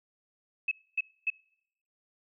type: tone bursts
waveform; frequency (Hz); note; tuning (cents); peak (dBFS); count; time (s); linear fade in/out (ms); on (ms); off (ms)
sine; 2592; E7; -30; -25; 3; 0.68-1.302; 5; 34; 260
effects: noise-tail reverb RT60 0.8 s tail -25 dB re dry